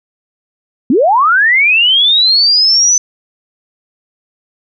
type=linear sweep; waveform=sine; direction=up; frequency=215.9 to 6090 Hz; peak=-6 dBFS; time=0.9-2.98 s; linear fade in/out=2 ms; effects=none